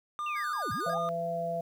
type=tone with pitch glide; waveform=triangle; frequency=1200 to 1217.5 Hz; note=D6 to D#6; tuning=+37 to -38 cents; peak=-30 dBFS; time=0.19-1.09 s; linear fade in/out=0 ms; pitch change=+25 cents; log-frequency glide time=0.39-0.8 s
type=linear two-way sweep; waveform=sine; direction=down then up; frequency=2800 to 83.5 to 865 Hz; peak=-36 dBFS; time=0.26-0.98 s; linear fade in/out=5 ms; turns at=0.72 s
type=tone with vibrato; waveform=square; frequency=1550 Hz; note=G6; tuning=20 cents flat; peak=-40 dBFS; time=0.35-0.95 s; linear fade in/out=20 ms; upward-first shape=square; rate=5.5 Hz; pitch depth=88 cents each way
type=harmonic tone; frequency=168.6 Hz; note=E3; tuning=39 cents sharp; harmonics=1 / 3 / 4; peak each=-39 / -38 / -31 dBFS; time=0.86-1.61 s; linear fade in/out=5 ms
effects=10-bit